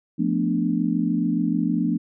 sine chord, B half-diminished seventh, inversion second, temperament equal, 174.61 / 220 / 246.9 / 293.7 Hz, F3 / A3 / B3 / D4, 0 / 0 / 0 / 0 cents, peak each -25 dBFS, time 0.18-1.98 s, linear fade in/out 20 ms, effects none

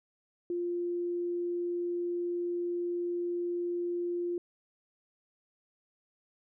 sine tone, 349.2 Hz, F4, in tune, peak -30 dBFS, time 0.5-4.38 s, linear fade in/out 2 ms, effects none

